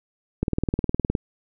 click train, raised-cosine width 3 ms, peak -9 dBFS, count 15, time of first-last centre 0.43-1.152 s, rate 19.4 Hz, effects none

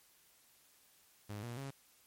sawtooth tone with pitch steps, 103.83 / 119.27 / 137 Hz, G#2 / A#2 / C#3, 0 / +40 / -20 cents, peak -38 dBFS, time 1.29-1.71 s, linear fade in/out 10 ms, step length 140 ms, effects white hiss -67 dBFS RMS until 2.06 s + MP3 64 kbps

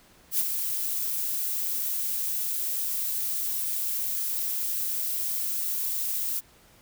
violet noise with ADSR envelope, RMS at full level -22 dBFS, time 0.31-6.41 s, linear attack 85 ms, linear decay 26 ms, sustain -7 dB, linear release 27 ms, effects pink hiss -57 dBFS RMS until 6.81 s

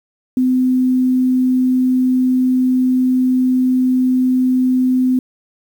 sine tone, 255.2 Hz, C4, 43 cents flat, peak -11 dBFS, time 0.37-5.19 s, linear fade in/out 2 ms, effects 7-bit

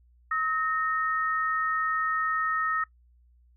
sine tone pair together, 1280 / 1842.3 Hz, D#6 / A#6, +49 / -21 cents, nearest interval tritone, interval 630 cents, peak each -26 / -30 dBFS, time 0.31-2.84 s, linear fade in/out 5 ms, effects noise-tail reverb RT60 0.1 s tail -20 dB re dry + added 60 Hz sine -57 dBFS peak until 3.56 s

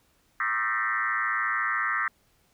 sine tone with frequency modulation, 1562 Hz, G6, 7 cents flat, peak -24 dBFS, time 0.4-2.08 s, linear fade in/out 2 ms, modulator 114 Hz, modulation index 3.7, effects pink hiss -66 dBFS RMS until 2.53 s

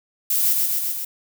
violet noise with echo, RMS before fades -20 dBFS, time 0.3-0.53 s, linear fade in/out 5 ms, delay 130 ms, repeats 4, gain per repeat -2 dB, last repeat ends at 1.05 s, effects none

